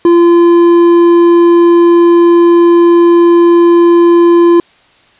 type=tone with hard clipping; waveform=sine; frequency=342.9 Hz; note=F4; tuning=32 cents flat; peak=-4 dBFS; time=0.05-4.6 s; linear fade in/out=2 ms; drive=6 dB; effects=white hiss -46 dBFS RMS until 5.19 s + resampled to 8000 Hz